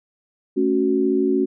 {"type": "chord", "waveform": "sine", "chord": "F# minor", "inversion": "first", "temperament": "equal", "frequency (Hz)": [220, 277.2, 370], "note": ["A3", "C#4", "F#4"], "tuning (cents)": [0, 0, 0], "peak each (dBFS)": [-24, -20, -19], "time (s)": [0.56, 1.46], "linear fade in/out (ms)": 20, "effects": []}